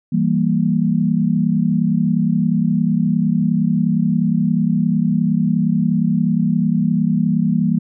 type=chord; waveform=sine; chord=E diminished; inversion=none; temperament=equal; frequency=164.81 / 196 / 233.1 Hz; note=E3 / G3 / Bb3; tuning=0 / 0 / 0 cents; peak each=-18 dBFS; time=0.12-7.79 s; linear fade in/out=10 ms; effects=none